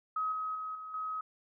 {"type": "tone with level steps", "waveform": "sine", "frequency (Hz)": 1270, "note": "D#6", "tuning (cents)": 35, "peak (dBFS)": [-30, -33, -36, -41, -34], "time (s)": [0.16, 1.21], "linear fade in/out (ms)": 5, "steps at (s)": [0.32, 0.55, 0.75, 0.94], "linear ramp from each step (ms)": 2, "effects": []}